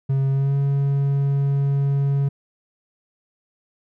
triangle tone with pitch glide, 135.7 to 139.52 Hz, C#3 to C#3, -36 to +12 cents, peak -15 dBFS, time 0.09-2.29 s, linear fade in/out 10 ms, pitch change +48 cents, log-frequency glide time 0.3-0.56 s, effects none

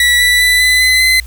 30% pulse tone with pitch steps, 1951 / 1969.1 / 1987.4 / 2006 / 2024 / 2043 Hz, B6 / B6 / B6 / B6 / B6 / C7, -22 / -6 / +10 / +26 / +42 / -42 cents, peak -5 dBFS, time 0-1.2 s, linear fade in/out 2 ms, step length 200 ms, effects added 60 Hz sine -26 dBFS peak until 1.26 s + white hiss -42 dBFS RMS until 1.26 s

